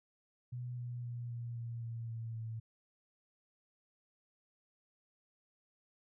sine tone with pitch steps, 123.1 / 121.55 / 120.01 / 118.5 / 117 / 115.52 / 114.06 / 112.62 Hz, B2 / B2 / B2 / A#2 / A#2 / A#2 / A#2 / A2, -5 / -27 / -49 / +29 / +7 / -15 / -37 / +41 cents, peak -39 dBFS, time 0.52-2.6 s, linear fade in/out 10 ms, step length 260 ms, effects none

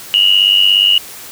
sine tone pair together, 2840 / 2937 Hz, F7 / F#7, +28 / -13 cents, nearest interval minor second, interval 59 cents, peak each -10 dBFS, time 0.14-0.98 s, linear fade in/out 0 ms, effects white hiss -32 dBFS RMS until 1.31 s

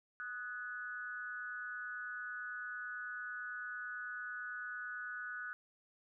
sine tone with amplitude modulation, 1480 Hz, F#6, in tune, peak -37 dBFS, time 0.2-5.53 s, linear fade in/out 0 ms, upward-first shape sine, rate 229 Hz, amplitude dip 85%, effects none

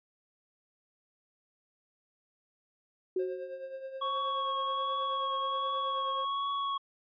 sine tone with exponential decay, 371.1 Hz, F#4, 5 cents sharp, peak -26 dBFS, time 3.16-3.81 s, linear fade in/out 5 ms, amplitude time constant 140 ms
triangle tone with tremolo, 532 Hz, C5, 29 cents sharp, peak -34 dBFS, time 3.19-6.25 s, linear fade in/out 5 ms, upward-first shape triangle, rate 9.4 Hz, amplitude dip 65%
square tone with vibrato, 1108.7 Hz, C#6, in tune, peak -31 dBFS, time 4.01-6.78 s, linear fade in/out 10 ms, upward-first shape triangle, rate 1.3 Hz, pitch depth 19 cents each way
effects resampled to 11025 Hz

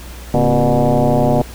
sine tone with frequency modulation, 232 Hz, A#3, 8 cents flat, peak -10 dBFS, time 0.34-1.42 s, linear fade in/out 2 ms, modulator 124 Hz, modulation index 4.3, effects added 60 Hz sine -31 dBFS peak until 1.54 s + pink hiss -37 dBFS RMS until 1.54 s

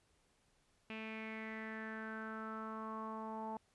sawtooth tone with low-pass filter sweep, 220 Hz, A3, in tune, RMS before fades -45 dBFS, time 0.9-3.57 s, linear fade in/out 0 ms, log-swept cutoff 2600 to 870 Hz, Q 6.4, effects pink hiss -75 dBFS RMS until 3.74 s + resampled to 24000 Hz

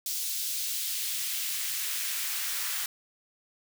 white noise with high-pass filter sweep, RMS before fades -32 dBFS, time 0.06-2.86 s, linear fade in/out 2 ms, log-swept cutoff 4300 to 1300 Hz, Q 0.99, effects none

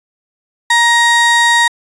35% pulse tone pair together, 940 / 1880 Hz, A#5 / A#6, +14 / +14 cents, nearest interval octave, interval 1200 cents, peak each -10 dBFS, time 0.7-1.68 s, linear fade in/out 5 ms, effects resampled to 22050 Hz

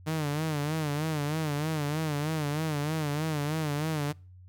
sawtooth tone with vibrato, 151.8 Hz, D#3, 42 cents flat, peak -24 dBFS, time 0.06-4.13 s, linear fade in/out 20 ms, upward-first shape sine, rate 3.2 Hz, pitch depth 93 cents each way, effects noise-tail reverb RT60 0.4 s tail -26 dB re dry + added 91 Hz sine -48 dBFS peak until 4.48 s

